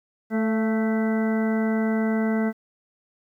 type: harmonic tone with a mistuned harmonic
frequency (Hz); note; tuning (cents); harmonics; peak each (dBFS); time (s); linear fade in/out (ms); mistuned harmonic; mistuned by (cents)
220; A3; 0; 1 / 2 / 3 / 4 / 5 / 6 / 7 / 9; -21 / -29 / -32 / -38 / -44 / -40 / -37 / -37; 0.3-2.53; 50; 3; +30
effects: 10-bit